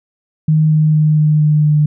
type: tone with pitch steps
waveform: sine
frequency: 155.56 / 154.49 / 153.42 / 152.36 / 151.31 / 150.26 Hz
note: D#3 / D#3 / D#3 / D#3 / D#3 / D3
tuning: 0 / -12 / -24 / -36 / -48 / +40 cents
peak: -8 dBFS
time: 0.48-1.86 s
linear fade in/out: 5 ms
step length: 230 ms
effects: none